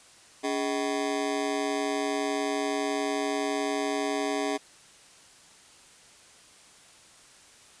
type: ring-modulated tone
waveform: 25% pulse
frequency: 350 Hz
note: F4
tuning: 4 cents sharp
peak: -20 dBFS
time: 0.43-4.58 s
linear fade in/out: 20 ms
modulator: 65.8 Hz
effects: white hiss -54 dBFS RMS until 7.8 s + resampled to 22050 Hz